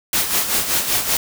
white noise with tremolo, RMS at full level -17 dBFS, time 0.13-1.17 s, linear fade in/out 2 ms, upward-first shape sine, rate 5.2 Hz, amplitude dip 60%, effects none

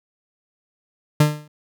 40% pulse tone with exponential decay, 150 Hz, D3, 37 cents sharp, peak -8 dBFS, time 1.2-1.48 s, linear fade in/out 5 ms, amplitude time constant 60 ms, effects none

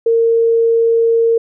sine tone, 459 Hz, A#4, 27 cents flat, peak -9 dBFS, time 0.06-1.38 s, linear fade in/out 5 ms, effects none

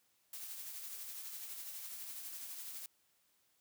blue noise with tremolo, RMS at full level -45 dBFS, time 0.33-2.86 s, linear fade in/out 2 ms, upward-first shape triangle, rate 12 Hz, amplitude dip 40%, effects white hiss -75 dBFS RMS until 3.6 s + high-pass 60 Hz 12 dB/octave

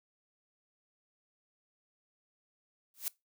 blue noise with exponential growth, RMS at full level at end -31 dBFS, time 2.94-3.08 s, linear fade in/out 1 ms, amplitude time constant 30 ms, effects noise-tail reverb RT60 0.2 s tail -22 dB re dry

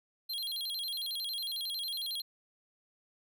square tone with vibrato, 3693 Hz, A#7, 17 cents flat, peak -35 dBFS, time 0.29-2.22 s, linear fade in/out 10 ms, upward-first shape square, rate 11 Hz, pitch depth 200 cents each way, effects none

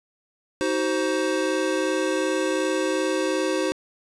square chord, C diminished, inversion first, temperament just, 314 / 376.7 / 523.3 Hz, Eb4 / Gb4 / C5, +16 / +31 / 0 cents, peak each -27 dBFS, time 0.61-3.72 s, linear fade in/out 0 ms, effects resampled to 22050 Hz + 8-bit

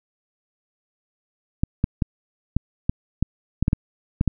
clicks, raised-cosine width 5 ms, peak -6 dBFS, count 11, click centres 1.635 / 1.841 / 2.022 / 2.566 / 2.895 / 3.226 / 3.626 / 3.681 / 3.731 / 4.211 / 4.277 s, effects none

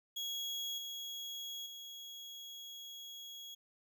35% pulse tone with level steps, 3322 Hz, G#7, in tune, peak -36 / -40 / -45 dBFS, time 0.16-3.55 s, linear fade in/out 10 ms, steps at 0.78 / 1.66 s, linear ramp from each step 2 ms, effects none

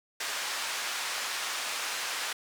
pink band-pass noise, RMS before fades -34 dBFS, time 0.2-2.33 s, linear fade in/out 5 ms, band 1100 to 8200 Hz, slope 12 dB/octave, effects none

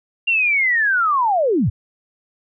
sine linear sweep, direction down, 2794 to 72.9 Hz, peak -14 dBFS, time 0.27-1.7 s, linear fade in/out 10 ms, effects none

